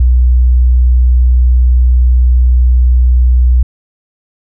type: tone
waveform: sine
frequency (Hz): 61.74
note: B1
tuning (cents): 0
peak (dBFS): -4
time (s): 0-3.63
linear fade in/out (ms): 5
effects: none